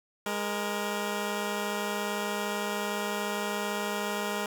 10% pulse tone pair together, 206.1 / 469.7 Hz, G#3 / A#4, -13 / +13 cents, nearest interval octave + major second, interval 1426 cents, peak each -23 / -26 dBFS, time 0.26-4.46 s, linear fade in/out 2 ms, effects none

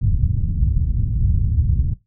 white low-pass noise, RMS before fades -18 dBFS, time 0.01-1.94 s, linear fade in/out 10 ms, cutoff 120 Hz, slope 24 dB/octave, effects noise-tail reverb RT60 0.2 s tail -18 dB re dry

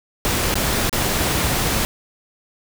pink noise with dropouts, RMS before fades -20 dBFS, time 0.25-1.85 s, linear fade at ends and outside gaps 0 ms, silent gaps 0.541-0.555 / 0.895-0.928 s, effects none

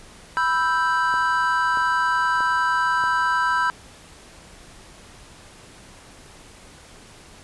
triangle chord, E minor, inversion second, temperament equal, 987.8 / 1318.5 / 1568 Hz, B5 / E6 / G6, 0 / 0 / 0 cents, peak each -20 / -22 / -21 dBFS, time 0.37-3.7 s, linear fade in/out 0 ms
click train, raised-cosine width 1 ms, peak -21 dBFS, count 4, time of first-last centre 1.14-3.039 s, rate 1.58 Hz
effects pink hiss -46 dBFS RMS until 7.43 s + resampled to 24000 Hz

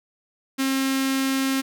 sawtooth tone with notch filter, 267.9 Hz, C4, 41 cents sharp, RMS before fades -23 dBFS, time 0.58-1.62 s, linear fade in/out 20 ms, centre 650 Hz, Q 0.61, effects none

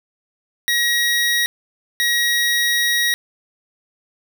25% pulse tone pair in turn, 1900 / 1900 Hz, A#6 / A#6, +33 / +33 cents, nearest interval unison, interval 0 cents, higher neither, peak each -12 dBFS, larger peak neither, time 0.68-1.46 / 2-3.14 s, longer second, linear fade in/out 0 ms, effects 7-bit

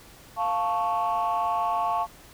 sine chord, F augmented, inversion none, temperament equal, 698.5 / 880 / 1108.7 Hz, F5 / A5 / C#6, 0 / 0 / 0 cents, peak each -26 dBFS, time 0.36-2.07 s, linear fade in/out 50 ms, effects tanh soft clip ceiling -18 dBFS + pink hiss -50 dBFS RMS until 2.33 s

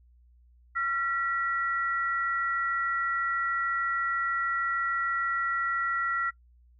sine tone pair together, 1366.8 / 1933 Hz, F6 / B6, -38 / -38 cents, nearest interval tritone, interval 600 cents, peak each -27 / -31 dBFS, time 0.75-6.31 s, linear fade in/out 20 ms, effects noise-tail reverb RT60 0.1 s tail -23 dB re dry + added 60 Hz sine -56 dBFS peak until 6.79 s

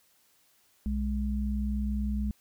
sine tone pair together, 62 / 208.5 Hz, B1 / G#3, +7 / +7 cents, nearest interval octave + major sixth, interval 2100 cents, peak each -29 / -31 dBFS, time 0.86-2.31 s, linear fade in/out 0 ms, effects white hiss -66 dBFS RMS until 2.4 s

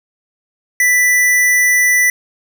square tone, 1980 Hz, B6, 4 cents sharp, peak -10 dBFS, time 0.8-2.1 s, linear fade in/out 2 ms, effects 8-bit

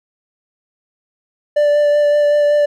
triangle tone with vibrato, 587.3 Hz, D5, in tune, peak -8 dBFS, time 1.56-2.66 s, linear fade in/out 10 ms, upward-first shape sine, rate 5.3 Hz, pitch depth 12 cents each way, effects none

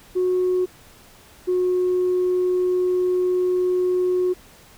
sine tone pair in turn, 365.7 / 363.7 Hz, F#4 / F#4, -20 / -30 cents, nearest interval unison, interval 10 cents, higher first, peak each -16 dBFS, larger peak neither, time 0.15-0.66 / 1.47-4.34 s, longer second, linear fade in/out 20 ms, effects tanh soft clip ceiling -14 dBFS + pink hiss -49 dBFS RMS until 4.77 s

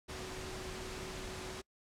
sine tone in noise, 373.4 Hz, F#4, 16 cents sharp, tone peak -47 dBFS, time 0.08-1.62 s, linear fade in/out 20 ms, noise pink, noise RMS -44 dBFS, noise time 0.08-1.62 s, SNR -6 dB, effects noise-tail reverb RT60 0.1 s tail -25 dB re dry + low-pass 8000 Hz 12 dB/octave

